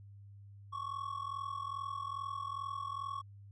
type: ring-modulated tone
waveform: triangle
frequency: 1112 Hz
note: C#6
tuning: 5 cents sharp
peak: -33 dBFS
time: 0.72-3.22 s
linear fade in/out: 20 ms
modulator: 21.2 Hz
effects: added 100 Hz sine -51 dBFS peak until 3.51 s + resampled to 24000 Hz